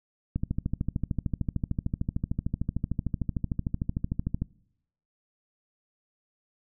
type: click train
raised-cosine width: 5 ms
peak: -15 dBFS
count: 55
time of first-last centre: 0.36-4.42 s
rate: 13.3 Hz
effects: noise-tail reverb RT60 0.8 s tail -24 dB re dry